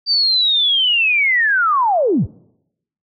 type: linear sweep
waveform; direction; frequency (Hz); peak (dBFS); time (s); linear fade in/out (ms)
sine; down; 4679 to 52.5; -12; 0.06-2.27; 50
effects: noise-tail reverb RT60 0.8 s tail -23 dB re dry